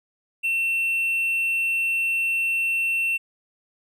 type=tone; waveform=triangle; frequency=2700 Hz; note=E7; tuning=41 cents sharp; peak=-19 dBFS; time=0.43-3.18 s; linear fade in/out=20 ms; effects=none